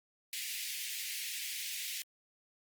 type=high-pass noise; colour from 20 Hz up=pink; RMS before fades=-40 dBFS; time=0.33-2.02 s; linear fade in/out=0 ms; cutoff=2000 Hz; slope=48 dB/octave; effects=Opus 32 kbps